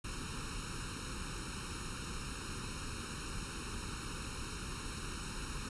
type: noise with comb filter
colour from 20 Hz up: pink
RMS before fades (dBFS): -42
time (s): 0.04-5.69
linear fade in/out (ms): 5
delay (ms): 0.74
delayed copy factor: +1
effects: resampled to 24000 Hz